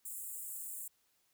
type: high-pass noise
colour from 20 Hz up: pink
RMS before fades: -44 dBFS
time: 0.05-0.88 s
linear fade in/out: 5 ms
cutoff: 7300 Hz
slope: 96 dB/octave
effects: white hiss -75 dBFS RMS until 1.33 s